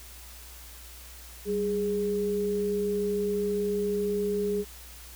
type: tone pair together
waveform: sine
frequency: 194.9 / 413 Hz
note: G3 / G#4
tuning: -10 / -10 cents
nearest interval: octave + minor second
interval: 1300 cents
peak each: -32 / -26 dBFS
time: 1.45-4.65 s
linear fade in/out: 50 ms
effects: added 60 Hz sine -47 dBFS peak until 5.15 s + white hiss -48 dBFS RMS until 5.15 s